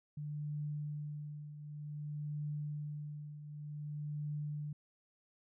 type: tone with tremolo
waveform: sine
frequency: 148.5 Hz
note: D3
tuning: 20 cents sharp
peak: -36 dBFS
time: 0.17-4.73 s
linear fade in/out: 5 ms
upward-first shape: triangle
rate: 0.54 Hz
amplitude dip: 70%
effects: none